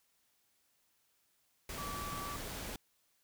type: tone in noise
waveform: sine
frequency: 1153 Hz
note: D6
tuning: 32 cents flat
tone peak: -42 dBFS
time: 1.78-2.36 s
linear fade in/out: 2 ms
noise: pink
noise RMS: -43 dBFS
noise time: 1.69-2.76 s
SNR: -2 dB
effects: white hiss -75 dBFS RMS until 3.23 s